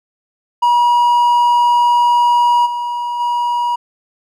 triangle tone with level steps, 961 Hz, B5, 48 cents flat, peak -7 / -16 / -12 dBFS, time 0.62-3.76 s, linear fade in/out 10 ms, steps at 2.65 / 3.19 s, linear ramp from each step 20 ms, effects none

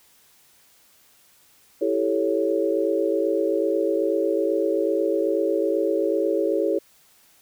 sine chord, A dominant seventh, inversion second, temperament equal, 329.6 / 392 / 440 / 554.4 Hz, E4 / G4 / A4 / C#5, 0 / 0 / 0 / 0 cents, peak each -25 dBFS, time 1.81-6.79 s, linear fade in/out 10 ms, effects white hiss -57 dBFS RMS until 7.41 s

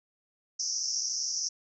pink band-pass noise, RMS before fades -32 dBFS, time 0.59-1.49 s, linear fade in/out 10 ms, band 5300 to 6100 Hz, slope 96 dB/octave, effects none

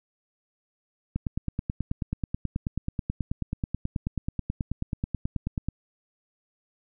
click train, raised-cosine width 5 ms, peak -15 dBFS, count 43, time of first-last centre 1.16-5.686 s, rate 9.28 Hz, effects none

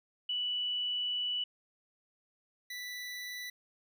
sine / 25% pulse tone pair in turn, 2960 / 1975.6 Hz, F#7 / B6, 0 / 0 cents, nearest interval perfect fifth, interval 700 cents, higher first, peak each -31 / -36 dBFS, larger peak first, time 0.29-1.44 / 2.7-3.5 s, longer first, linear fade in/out 5 ms, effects none

